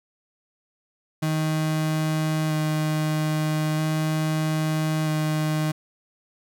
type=tone with vibrato; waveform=35% pulse; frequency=155.56 Hz; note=D#3; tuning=in tune; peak=-20 dBFS; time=1.22-5.72 s; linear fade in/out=10 ms; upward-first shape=square; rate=0.39 Hz; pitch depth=10 cents each way; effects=none